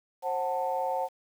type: chord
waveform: sine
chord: F# diminished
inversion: second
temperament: just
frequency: 532.8 / 740 / 888 Hz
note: C5 / F#5 / A5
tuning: +31 / 0 / +16 cents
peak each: -31 dBFS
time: 0.22-1.09 s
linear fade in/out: 50 ms
effects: tanh soft clip ceiling -18 dBFS + 9-bit